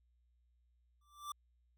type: tone with exponential growth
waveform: square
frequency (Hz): 1173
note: D6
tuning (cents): -2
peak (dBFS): -39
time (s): 1.01-1.32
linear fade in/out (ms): 5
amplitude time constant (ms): 66
effects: added 60 Hz sine -70 dBFS peak until 1.77 s